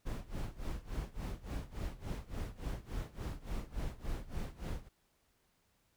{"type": "noise with tremolo", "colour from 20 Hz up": "brown", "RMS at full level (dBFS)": -37, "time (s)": [0.05, 4.89], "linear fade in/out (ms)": 20, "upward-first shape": "sine", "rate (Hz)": 3.5, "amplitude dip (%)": 90, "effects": ["pink hiss -75 dBFS RMS until 5.96 s"]}